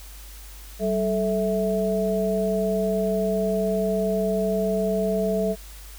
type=tone cluster; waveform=sine; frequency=192 / 435.8 / 655 Hz; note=G3 / A4 / E5; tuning=-36 / -17 / -11 cents; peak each=-25 dBFS; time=0.79-5.56 s; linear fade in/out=50 ms; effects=added 50 Hz sine -40 dBFS peak until 5.98 s + white hiss -46 dBFS RMS until 5.98 s